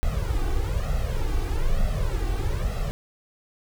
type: noise with flanger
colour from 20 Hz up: brown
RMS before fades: -24 dBFS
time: 0.03-2.91 s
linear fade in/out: 0 ms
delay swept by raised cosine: 1.5 to 2.6 ms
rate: 1.1 Hz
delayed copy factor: +0.85
effects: none